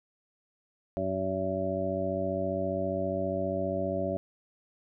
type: harmonic tone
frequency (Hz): 94.9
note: F#2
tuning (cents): +44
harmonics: 1 / 2 / 3 / 4 / 6 / 7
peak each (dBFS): -38 / -36 / -37 / -37 / -32 / -34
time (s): 0.97-4.17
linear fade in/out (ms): 0
effects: none